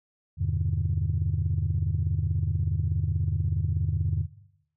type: chord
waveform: sine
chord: E minor seventh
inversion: none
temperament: just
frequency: 82.41 / 98.89 / 123.61 / 148.33 Hz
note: E2 / G2 / B2 / D3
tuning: 0 / +16 / +2 / +18 cents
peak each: -28 / -27 / -33 / -30 dBFS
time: 0.37-4.27 s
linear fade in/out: 50 ms
effects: noise-tail reverb RT60 0.8 s tail -18 dB re dry + tanh soft clip ceiling -16 dBFS